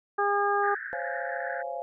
harmonic tone, 405.6 Hz, G#4, 41 cents flat, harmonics 1 / 2 / 3 / 4, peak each -28 / -27 / -28 / -31 dBFS, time 0.18-0.75 s, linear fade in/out 10 ms
white band-pass noise, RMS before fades -37 dBFS, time 0.62-1.63 s, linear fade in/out 20 ms, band 1500 to 1800 Hz, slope 96 dB/octave
sine chord, Db major seventh, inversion third, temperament just, 519.7 / 554.4 / 693 / 831.5 Hz, C5 / Db5 / F5 / Ab5, -12 / 0 / -14 / +2 cents, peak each -37 / -38 / -35 / -39 dBFS, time 0.93-1.82 s, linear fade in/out 0 ms
effects none

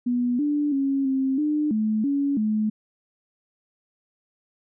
sine tone with pitch steps, 244.5 / 293.5 / 273.9 / 266.2 / 300.5 / 216.2 / 281.3 / 214.7 Hz, B3 / D4 / C#4 / C4 / D4 / A3 / C#4 / A3, -17 / -1 / -21 / +30 / +40 / -30 / +26 / -42 cents, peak -20 dBFS, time 0.06-2.7 s, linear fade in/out 10 ms, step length 330 ms, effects none

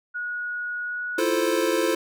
sine tone with pitch glide, 1454 to 1462.4 Hz, F#6 to F#6, -31 to -21 cents, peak -27 dBFS, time 0.14-1.21 s, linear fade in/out 20 ms, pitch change +10 cents, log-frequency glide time 0.83-1 s
square chord, F major seventh, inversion third, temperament equal, 329.6 / 349.2 / 440 / 523.3 Hz, E4 / F4 / A4 / C5, 0 / 0 / 0 / 0 cents, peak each -27 dBFS, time 1.18-1.95 s, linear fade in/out 5 ms
effects none

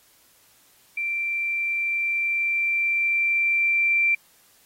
sine tone with level ramp, 2353 Hz, D7, 3 cents sharp, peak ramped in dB -24 to -17 dBFS, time 0.97-4.15 s, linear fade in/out 5 ms, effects white hiss -58 dBFS RMS until 4.65 s + AAC 48 kbps

